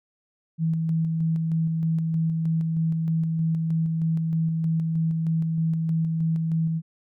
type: tone with tremolo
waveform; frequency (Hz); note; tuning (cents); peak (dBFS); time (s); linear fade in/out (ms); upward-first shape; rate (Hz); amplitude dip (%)
sine; 162.3; E3; -27; -20; 0.58-6.82; 50; square; 3.2; 25
effects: none